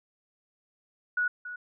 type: tone with echo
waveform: sine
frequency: 1464 Hz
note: F#6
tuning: 19 cents flat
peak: -24 dBFS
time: 1.17-1.28 s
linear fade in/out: 5 ms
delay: 280 ms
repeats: 1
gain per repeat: -12 dB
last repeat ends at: 1.56 s
effects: none